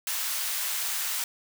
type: high-pass noise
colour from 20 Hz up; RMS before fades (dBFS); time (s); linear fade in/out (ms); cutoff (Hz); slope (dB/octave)
white; -30; 0.07-1.24; 2; 980; 12
effects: none